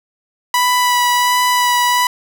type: tone with vibrato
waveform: sawtooth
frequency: 985 Hz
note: B5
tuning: 5 cents flat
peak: -8 dBFS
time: 0.54-2.07 s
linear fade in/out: 2 ms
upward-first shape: sine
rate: 1.4 Hz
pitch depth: 13 cents each way
effects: none